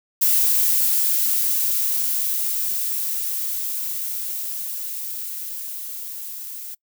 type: noise with level ramp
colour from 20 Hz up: violet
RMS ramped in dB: -17 to -34 dBFS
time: 0.21-6.75 s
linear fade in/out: 10 ms
effects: noise-tail reverb RT60 0.1 s tail -24 dB re dry